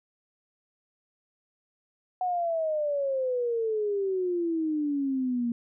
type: exponential sweep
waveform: sine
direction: down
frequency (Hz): 740 to 233.1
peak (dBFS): -25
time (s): 2.21-5.52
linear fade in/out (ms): 2
effects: none